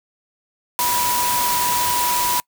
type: tone in noise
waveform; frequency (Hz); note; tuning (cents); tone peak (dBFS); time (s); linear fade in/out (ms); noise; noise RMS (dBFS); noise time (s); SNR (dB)
sine; 976; B5; -21; -20; 0.79-2.4; 0; white; -22; 0.79-2.4; -1
effects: noise-tail reverb RT60 0.1 s tail -26 dB re dry